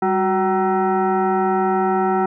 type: tone with frequency modulation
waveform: sine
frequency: 196 Hz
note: G3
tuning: in tune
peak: -15 dBFS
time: 0.02-2.26 s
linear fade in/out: 5 ms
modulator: 566 Hz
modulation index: 1.7
effects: none